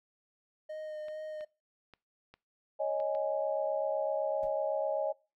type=tone with vibrato; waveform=triangle; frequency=616 Hz; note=D#5; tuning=17 cents flat; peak=-36 dBFS; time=0.69-1.45 s; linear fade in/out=10 ms; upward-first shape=sine; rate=2.3 Hz; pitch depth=15 cents each way
type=clicks; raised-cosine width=0.3 ms; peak=-37 dBFS; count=6; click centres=1.084 / 1.409 / 1.937 / 2.34 / 3.001 / 3.15 s
type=chord; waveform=sine; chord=C# suspended second; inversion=none; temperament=equal; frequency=554.4 / 622.3 / 830.6 Hz; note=C#5 / D#5 / G#5; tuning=0 / 0 / 0 cents; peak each=-33 / -32 / -38 dBFS; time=2.79-5.13 s; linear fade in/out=20 ms
type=noise with exponential decay; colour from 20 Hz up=brown; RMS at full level=-46 dBFS; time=4.43-4.55 s; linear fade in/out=0 ms; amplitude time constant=26 ms
effects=noise-tail reverb RT60 0.3 s tail -22 dB re dry